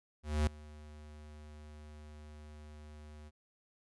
square tone with ADSR envelope, 75.4 Hz, D2, 46 cents sharp, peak -27 dBFS, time 0.23-3.31 s, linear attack 240 ms, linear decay 5 ms, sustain -23 dB, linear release 37 ms, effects resampled to 24000 Hz

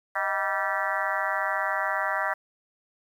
harmonic tone with a mistuned harmonic, 194.4 Hz, G3, 14 cents flat, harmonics 3 / 4 / 5 / 6 / 7 / 8 / 9 / 10, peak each -33 / -33 / -33 / -33 / -33 / -33 / -33 / -33 dBFS, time 0.15-2.34 s, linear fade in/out 10 ms, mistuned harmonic 3, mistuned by +120 cents, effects 9-bit

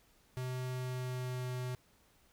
square tone with pitch glide, 127.4 to 126.01 Hz, C3 to B2, -46 to +35 cents, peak -37 dBFS, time 0.37-1.75 s, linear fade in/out 0 ms, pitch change -19 cents, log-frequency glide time 0.71-1.56 s, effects pink hiss -68 dBFS RMS until 2.32 s

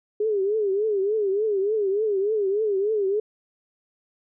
sine tone with vibrato, 410.3 Hz, G#4, 21 cents flat, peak -20 dBFS, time 0.2-3.2 s, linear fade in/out 5 ms, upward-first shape triangle, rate 3.4 Hz, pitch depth 150 cents each way, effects none

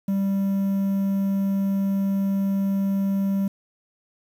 triangle tone with quantisation, 196 Hz, G3, in tune, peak -18 dBFS, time 0.08-3.48 s, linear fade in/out 5 ms, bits 8, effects none

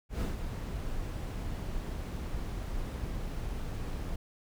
brown noise with ADSR envelope, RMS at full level -30 dBFS, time 0.09-4.16 s, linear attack 120 ms, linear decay 140 ms, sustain -6 dB, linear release 5 ms, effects none

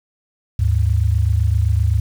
sine tone pair together, 75.5 / 103.26 Hz, D2 / G#2, +48 / -9 cents, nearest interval perfect fourth, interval 543 cents, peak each -16 dBFS, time 0.59-2 s, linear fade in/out 5 ms, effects 7-bit

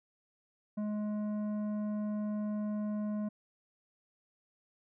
sine tone with tanh clipping, 210.2 Hz, G#3, 21 cents sharp, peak -34 dBFS, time 0.77-3.29 s, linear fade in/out 10 ms, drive 10 dB, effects none

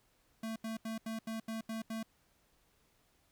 square tone bursts, 223.2 Hz, A3, 25 cents sharp, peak -38 dBFS, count 8, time 0.43-2.03 s, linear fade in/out 5 ms, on 130 ms, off 80 ms, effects pink hiss -72 dBFS RMS until 3.31 s

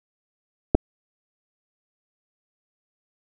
clicks, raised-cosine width 2 ms, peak -3 dBFS, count 2, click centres 0.748 / 0.751 s, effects none

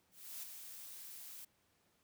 blue noise with ADSR envelope, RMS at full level -45 dBFS, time 0.11-1.45 s, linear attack 320 ms, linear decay 8 ms, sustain -6 dB, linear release 7 ms, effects pink hiss -75 dBFS RMS until 2.03 s + high-pass 80 Hz 12 dB/octave

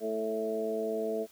harmonic tone with a mistuned harmonic, 110 Hz, A2, in tune, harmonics 2 / 3 / 4 / 5 / 6, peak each -39 / -41 / -32 / -43 / -35 dBFS, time 0-1.27 s, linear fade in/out 50 ms, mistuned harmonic 5, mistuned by +24 cents, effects white hiss -59 dBFS RMS until 1.31 s

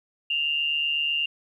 sine tone with amplitude modulation, 2794 Hz, F7, in tune, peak -20 dBFS, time 0.3-1.26 s, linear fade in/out 5 ms, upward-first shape sine, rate 148 Hz, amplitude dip 55%, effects 10-bit

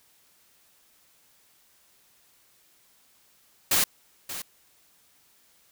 white noise with echo, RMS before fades -22 dBFS, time 3.71-3.84 s, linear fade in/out 5 ms, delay 580 ms, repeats 1, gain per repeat -13 dB, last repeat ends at 4.42 s, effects white hiss -62 dBFS RMS until 5.71 s

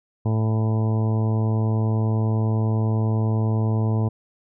harmonic tone, 110 Hz, A2, in tune, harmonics 1 / 2 / 3 / 4 / 5 / 6 / 7 / 8 / 9, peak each -19 / -27 / -33 / -33 / -39 / -38 / -40 / -40 / -40 dBFS, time 0.25-4.09 s, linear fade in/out 10 ms, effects none

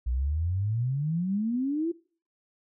sine exponential sweep, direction up, 58.27 to 347 Hz, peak -25 dBFS, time 0.06-1.92 s, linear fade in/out 10 ms, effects noise-tail reverb RT60 0.4 s tail -20 dB re dry

